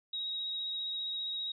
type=tone with vibrato; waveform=sine; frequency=3800 Hz; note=A#7; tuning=33 cents sharp; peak=-34 dBFS; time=0.13-1.52 s; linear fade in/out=5 ms; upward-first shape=triangle; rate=15 Hz; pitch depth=18 cents each way; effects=none